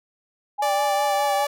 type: tone with vibrato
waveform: sine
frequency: 814 Hz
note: G#5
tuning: 35 cents flat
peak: -21 dBFS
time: 0.58-1.46 s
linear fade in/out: 20 ms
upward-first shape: triangle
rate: 4.9 Hz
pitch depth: 70 cents each way
type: tone with pitch glide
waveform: sawtooth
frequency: 585 to 578.6 Hz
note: D5 to D5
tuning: -7 to -26 cents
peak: -19 dBFS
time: 0.62-1.47 s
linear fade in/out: 5 ms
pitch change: -19 cents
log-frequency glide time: 1.06-1.31 s
effects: none